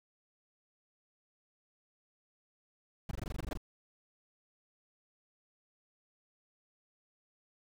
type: noise bursts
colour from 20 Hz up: brown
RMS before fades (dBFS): -37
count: 12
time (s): 3.09-3.574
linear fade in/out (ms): 2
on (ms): 22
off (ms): 20
effects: none